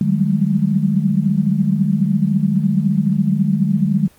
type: tone cluster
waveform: sine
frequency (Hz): 152.2 / 186.5 / 195.9 / 210.3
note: D#3 / F#3 / G3 / G#3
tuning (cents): -38 / +14 / -1 / +22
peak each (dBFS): -19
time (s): 0.01-4.08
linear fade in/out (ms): 2
effects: pink hiss -50 dBFS RMS until 4.18 s + Opus 24 kbps